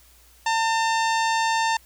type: harmonic tone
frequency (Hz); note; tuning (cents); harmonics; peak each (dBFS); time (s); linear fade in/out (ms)
900; A5; +39; 1 / 2 / 3 / 4 / 5 / 6 / 7 / 8 / 9; -21 / -27 / -31 / -33 / -35 / -37 / -38 / -39 / -40; 0.46-1.77; 5
effects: added 60 Hz sine -55 dBFS peak until 1.85 s + white hiss -55 dBFS RMS until 1.85 s